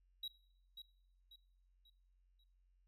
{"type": "tone with echo", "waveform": "triangle", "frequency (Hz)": 3859, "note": "B7", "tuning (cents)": -41, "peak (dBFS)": -40, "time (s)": [0.23, 0.28], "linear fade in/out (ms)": 5, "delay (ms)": 540, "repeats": 4, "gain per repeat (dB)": -8, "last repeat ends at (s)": 2.44, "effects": ["noise-tail reverb RT60 0.7 s tail -18 dB re dry", "added 45 Hz sine -70 dBFS peak until 2.87 s"]}